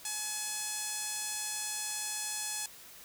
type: tone with band-pass filter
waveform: sawtooth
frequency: 850 Hz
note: G#5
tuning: 40 cents sharp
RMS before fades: -37 dBFS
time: 0.05-2.66 s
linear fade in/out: 2 ms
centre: 8100 Hz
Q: 1.6
effects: white hiss -52 dBFS RMS until 3.04 s